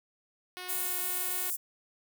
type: tone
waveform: 5% pulse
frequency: 364.1 Hz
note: F#4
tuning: 28 cents flat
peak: -28 dBFS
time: 0.57-1.5 s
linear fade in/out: 0 ms
type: high-pass noise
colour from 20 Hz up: white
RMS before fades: -33 dBFS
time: 0.68-1.57 s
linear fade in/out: 20 ms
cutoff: 7800 Hz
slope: 24 dB/octave
effects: none